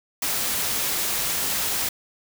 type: noise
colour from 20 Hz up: white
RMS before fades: -25 dBFS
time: 0.22-1.89 s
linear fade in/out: 5 ms
effects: none